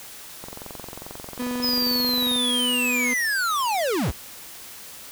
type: click train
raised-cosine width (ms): 1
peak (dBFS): -22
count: 44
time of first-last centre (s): 0.44-2.36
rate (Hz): 22.4
type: tone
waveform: 35% pulse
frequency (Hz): 246.9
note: B3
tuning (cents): 0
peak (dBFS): -24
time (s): 1.39-3.14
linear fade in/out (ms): 10
type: linear sweep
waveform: square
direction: down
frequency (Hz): 5130 to 32.7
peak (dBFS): -22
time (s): 1.62-4.12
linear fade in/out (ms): 20
effects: white hiss -41 dBFS RMS until 5.11 s